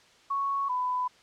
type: tone pair in turn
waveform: sine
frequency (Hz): 1108.7 / 999.5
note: C#6 / B5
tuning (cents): 0 / +20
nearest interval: major second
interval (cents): 180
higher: first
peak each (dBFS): -26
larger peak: neither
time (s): 0.3-0.69 / 0.69-1.08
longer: neither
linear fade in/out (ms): 10
effects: white hiss -58 dBFS RMS until 1.22 s + low-pass 5000 Hz 12 dB/octave